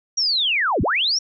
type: linear two-way sweep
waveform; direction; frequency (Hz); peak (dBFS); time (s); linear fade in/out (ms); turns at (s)
sine; down then up; 5750 to 46.01 to 5750; -17; 0.17-1.19; 10; 0.82
effects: none